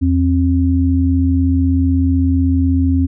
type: tone pair together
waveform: sine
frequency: 83.57 / 266.7 Hz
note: E2 / C4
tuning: +24 / +33 cents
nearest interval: octave + minor sixth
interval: 2009 cents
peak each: -13 / -14 dBFS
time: 0.01-3.07 s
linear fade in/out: 20 ms
effects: none